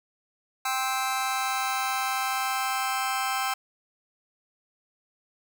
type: chord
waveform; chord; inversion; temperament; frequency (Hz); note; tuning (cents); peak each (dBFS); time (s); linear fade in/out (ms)
sawtooth; C major; second; just; 784.9 / 1046.5 / 1308.1; G5 / C6 / E6; +2 / 0 / -14; -25 / -28 / -27; 0.65-3.54; 5
effects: none